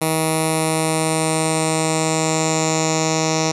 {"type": "tone with low-pass filter sweep", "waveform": "10% pulse", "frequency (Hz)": 159, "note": "D#3", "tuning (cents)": 38, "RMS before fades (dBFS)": -19, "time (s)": [0.01, 3.52], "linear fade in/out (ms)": 10, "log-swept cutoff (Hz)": [11000, 6200], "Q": 6.1, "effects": []}